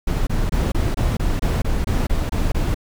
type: noise bursts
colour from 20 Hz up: brown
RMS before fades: -19 dBFS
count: 12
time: 0.07-2.745 s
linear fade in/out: 5 ms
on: 200 ms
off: 25 ms
effects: none